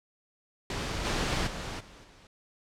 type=noise with level steps; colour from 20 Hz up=pink; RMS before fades=-33 / -29 / -37 / -51 / -55 dBFS; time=0.7-2.27 s; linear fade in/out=2 ms; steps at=1.04 / 1.46 / 1.79 / 2.03 s; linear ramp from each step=20 ms; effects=low-pass 6000 Hz 12 dB/octave